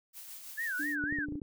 blue noise with tremolo, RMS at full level -45 dBFS, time 0.13-0.96 s, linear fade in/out 50 ms, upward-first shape sine, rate 6.2 Hz, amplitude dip 40%
sine tone with vibrato, 1663 Hz, G#6, 2 cents sharp, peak -32 dBFS, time 0.57-1.26 s, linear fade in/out 20 ms, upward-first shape sine, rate 3.9 Hz, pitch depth 220 cents each way
sine tone, 293.7 Hz, D4, in tune, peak -36 dBFS, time 0.79-1.4 s, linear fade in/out 10 ms
clicks, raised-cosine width 3 ms, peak -28 dBFS, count 7, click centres 1.039 / 1.125 / 1.187 / 1.286 / 1.323 / 1.355 / 1.418 s
effects none

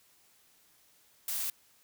blue noise, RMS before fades -34 dBFS, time 1.28-1.5 s, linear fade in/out 2 ms, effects white hiss -65 dBFS RMS until 1.83 s

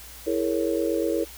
sine chord, A# half-diminished seventh, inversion second, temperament equal with one note detuned, 329.6 / 417.7 / 466.2 / 554.4 Hz, E4 / G#4 / A#4 / C#5, 0 / +10 / 0 / 0 cents, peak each -26 / -29 / -27 / -29 dBFS, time 0.26-1.25 s, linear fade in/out 20 ms, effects added 60 Hz sine -47 dBFS peak until 1.37 s + white hiss -44 dBFS RMS until 1.37 s

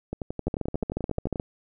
two click trains, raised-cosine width 2 ms, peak -14 / -17 dBFS, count 14 / 15, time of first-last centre 0.47-1.399 / 0.13-1.358 s, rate 14 / 11.4 Hz, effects none

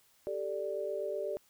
sine chord, G suspended second, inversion none, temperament equal, 392 / 440 / 587.3 Hz, G4 / A4 / D5, 0 / 0 / 0 cents, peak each -38 / -39 / -36 dBFS, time 0.27-1.37 s, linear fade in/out 0 ms, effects white hiss -67 dBFS RMS until 1.49 s

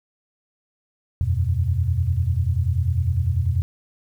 sine chord, E suspended second, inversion none, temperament equal, 82.41 / 92.5 / 123.47 Hz, E2 / F#2 / B2, 0 / 0 / 0 cents, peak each -22 / -22 / -24 dBFS, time 1.21-3.62 s, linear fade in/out 0 ms, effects 9-bit

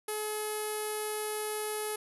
sawtooth tone with low-pass filter, 426 Hz, G#4, 44 cents sharp, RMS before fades -35 dBFS, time 0.08-1.96 s, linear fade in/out 5 ms, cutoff 11000 Hz, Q 9.6, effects none

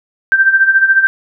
sine tone with tremolo, 1567 Hz, G6, 1 cent flat, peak -4 dBFS, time 0.32-1.07 s, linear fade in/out 0 ms, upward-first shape sine, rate 14 Hz, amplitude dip 70%, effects none

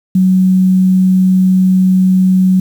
sine tone with quantisation, 186.4 Hz, F#3, 13 cents sharp, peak -6 dBFS, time 0.15-2.6 s, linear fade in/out 5 ms, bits 6, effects none

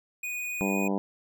square tone, 2473 Hz, D#7, 11 cents flat, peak -32 dBFS, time 0.23-0.88 s, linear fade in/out 5 ms
harmonic tone, 98.2 Hz, G2, 4 cents sharp, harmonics 2 / 3 / 4 / 5 / 6 / 7 / 8 / 9 / 10, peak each -28 / -32 / -34 / -36 / -38 / -39 / -40 / -41 / -42 dBFS, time 0.61-0.98 s, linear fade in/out 0 ms
effects none

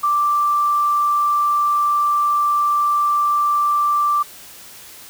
sine tone, 1174.7 Hz, D6, in tune, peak -14 dBFS, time 0.03-4.23 s, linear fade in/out 10 ms, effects white hiss -40 dBFS RMS until 5.09 s

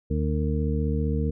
harmonic tone with a mistuned harmonic, 75.4 Hz, D2, 46 cents sharp, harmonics 1 / 2 / 3 / 4 / 6, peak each -25 / -28 / -30 / -35 / -32 dBFS, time 0.1-1.31 s, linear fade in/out 10 ms, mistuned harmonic 6, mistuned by +21 cents, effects none

